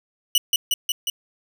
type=tone with echo; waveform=sawtooth; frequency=2944 Hz; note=F#7; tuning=9 cents flat; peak=-11 dBFS; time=0.35-0.38 s; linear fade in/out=2 ms; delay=180 ms; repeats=4; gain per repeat=-2 dB; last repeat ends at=1.1 s; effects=none